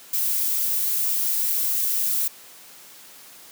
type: noise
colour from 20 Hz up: violet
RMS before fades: -23 dBFS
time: 0.13-2.28 s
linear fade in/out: 5 ms
effects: white hiss -46 dBFS RMS until 3.51 s + high-pass 150 Hz 12 dB/octave